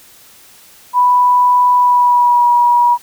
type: tone with pitch glide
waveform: sine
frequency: 987.8 to 963.6 Hz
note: B5 to B5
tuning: 0 to -43 cents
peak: -7 dBFS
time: 0.93-2.98 s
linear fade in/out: 50 ms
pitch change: -43 cents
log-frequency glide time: 1.75-2.47 s
effects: white hiss -43 dBFS RMS until 3.02 s